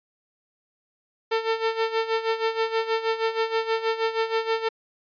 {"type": "tone with tremolo", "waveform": "sawtooth", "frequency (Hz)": 449, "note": "A4", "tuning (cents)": 35, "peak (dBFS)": -16, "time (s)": [1.31, 4.69], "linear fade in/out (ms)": 10, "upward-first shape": "sine", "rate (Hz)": 6.3, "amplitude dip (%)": 75, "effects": ["resampled to 11025 Hz"]}